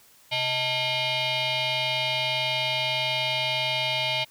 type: tone with frequency modulation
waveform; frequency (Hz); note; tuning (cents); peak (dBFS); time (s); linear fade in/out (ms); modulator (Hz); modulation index
sine; 130.81; C3; 0; -22; 0.31-4.25; 20; 760; 5
effects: tanh soft clip ceiling -20 dBFS + white hiss -56 dBFS RMS until 4.3 s